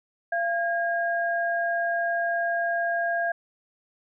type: tone pair together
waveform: sine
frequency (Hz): 684.1 / 1627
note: F5 / G#6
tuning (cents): -36 / -36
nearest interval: octave + minor third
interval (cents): 1500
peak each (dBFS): -25 / -27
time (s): 0.32-3.32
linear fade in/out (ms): 5
effects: none